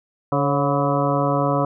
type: harmonic tone with a mistuned harmonic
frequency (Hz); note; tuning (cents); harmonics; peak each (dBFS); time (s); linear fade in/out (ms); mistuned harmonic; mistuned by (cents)
142.7; D3; -49; 1 / 2 / 3 / 4 / 5 / 7 / 8 / 9; -23 / -24 / -28 / -23 / -26 / -26 / -28 / -29; 0.32-1.65; 2; 4; -48
effects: none